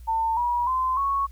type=tone with pitch steps; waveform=sine; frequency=899 / 963.5 / 1032.7 / 1106.8 Hz; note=A5 / B5 / C6 / C#6; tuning=+37 / -43 / -23 / -3 cents; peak=-21 dBFS; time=0.07-1.27 s; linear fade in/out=20 ms; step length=300 ms; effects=added 60 Hz sine -40 dBFS peak until 1.31 s + white hiss -61 dBFS RMS until 1.31 s